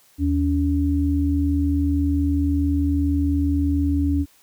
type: tone pair together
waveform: sine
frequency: 79.07 / 283.5 Hz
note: D#2 / C#4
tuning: +28 / +39 cents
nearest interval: octave + minor seventh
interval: 2211 cents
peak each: -20 dBFS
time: 0.18-4.26 s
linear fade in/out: 50 ms
effects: white hiss -56 dBFS RMS until 4.42 s